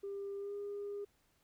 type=tone with pitch glide; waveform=sine; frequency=398.3 to 406.4 Hz; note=G4 to G#4; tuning=+28 to -38 cents; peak=-38 dBFS; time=0.03-1.05 s; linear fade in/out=10 ms; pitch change=+34 cents; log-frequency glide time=0.38-0.53 s; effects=tanh soft clip ceiling -36 dBFS + pink hiss -74 dBFS RMS until 1.43 s